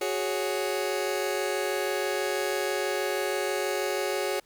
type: chord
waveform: sawtooth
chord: F# suspended second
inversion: none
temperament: just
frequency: 370 / 416.2 / 555 Hz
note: F#4 / G#4 / C#5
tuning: 0 / +4 / +2 cents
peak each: -27 dBFS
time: 0.01-4.4 s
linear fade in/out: 5 ms
effects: pink hiss -63 dBFS RMS until 4.45 s